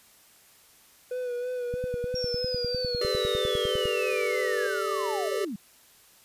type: tone with vibrato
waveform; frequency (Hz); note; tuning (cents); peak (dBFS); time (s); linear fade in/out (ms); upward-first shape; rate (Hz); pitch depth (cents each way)
triangle; 493.9; B4; 0; -27; 1.11-4.67; 5; sine; 3.1; 35
type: click train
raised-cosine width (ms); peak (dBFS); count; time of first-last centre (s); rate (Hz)
5; -23; 22; 1.74-3.855; 9.93
type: linear sweep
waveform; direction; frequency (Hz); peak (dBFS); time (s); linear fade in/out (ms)
sine; down; 5590 to 178.6; -31; 2.15-5.56; 5
type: chord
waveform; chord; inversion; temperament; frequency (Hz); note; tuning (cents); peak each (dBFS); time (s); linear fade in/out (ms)
square; G suspended second; none; equal with one note detuned; 392 / 434.4 / 587.3; G4 / A4 / D5; 0 / -22 / 0; -32 / -33 / -35; 3.01-5.45; 5
effects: white hiss -57 dBFS RMS until 6.24 s + resampled to 32000 Hz